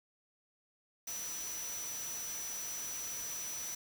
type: tone in noise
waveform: sine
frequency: 5920 Hz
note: F#8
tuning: in tune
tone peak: -40 dBFS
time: 1.07-3.75 s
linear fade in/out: 5 ms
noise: white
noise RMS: -45 dBFS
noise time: 1.07-3.75 s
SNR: +2 dB
effects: none